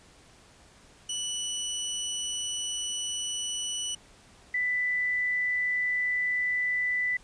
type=tone pair in turn; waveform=20% pulse / sine; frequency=2960 / 1987.6 Hz; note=F#7 / B6; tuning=0 / +11 cents; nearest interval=perfect fifth; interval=689 cents; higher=first; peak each=-25 dBFS; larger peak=neither; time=1.09-3.95 / 4.54-7.17 s; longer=first; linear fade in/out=5 ms; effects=pink hiss -56 dBFS RMS until 7.23 s + resampled to 22050 Hz